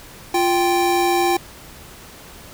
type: tone pair together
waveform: square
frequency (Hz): 349.2 / 784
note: F4 / G5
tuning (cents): 0 / 0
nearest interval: octave + major second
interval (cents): 1400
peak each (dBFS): -19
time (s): 0.34-1.37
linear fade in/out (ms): 5
effects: pink hiss -41 dBFS RMS until 2.53 s